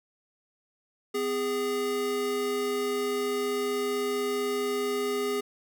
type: tone pair together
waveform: square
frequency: 254 / 409.9 Hz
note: B3 / G#4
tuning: +49 / -23 cents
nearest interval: minor sixth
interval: 828 cents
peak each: -36 / -28 dBFS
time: 1.14-5.41 s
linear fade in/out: 10 ms
effects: none